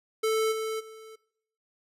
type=tone with level steps; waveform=square; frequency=440 Hz; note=A4; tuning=in tune; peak=-24 / -30 / -45 dBFS; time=0.23-1.16 s; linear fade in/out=10 ms; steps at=0.51 / 0.79 s; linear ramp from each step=20 ms; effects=noise-tail reverb RT60 0.7 s tail -21 dB re dry + resampled to 32000 Hz